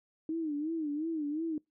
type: tone with vibrato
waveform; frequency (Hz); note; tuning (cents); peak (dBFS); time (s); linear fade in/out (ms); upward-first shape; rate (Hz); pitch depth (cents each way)
sine; 309.3; D#4; -10; -31; 0.29-1.58; 2; sine; 2.8; 120
effects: noise-tail reverb RT60 0.2 s tail -26 dB re dry